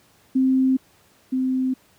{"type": "tone pair in turn", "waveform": "sine", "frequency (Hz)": [261.9, 259.2], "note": ["C4", "C4"], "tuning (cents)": [2, -16], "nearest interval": "unison", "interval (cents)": 18, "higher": "first", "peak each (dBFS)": [-15, -19], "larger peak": "first", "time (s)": [[0.35, 0.77], [1.32, 1.74]], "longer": "neither", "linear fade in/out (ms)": 10, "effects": ["pink hiss -57 dBFS RMS until 1.98 s", "high-pass 80 Hz 12 dB/octave"]}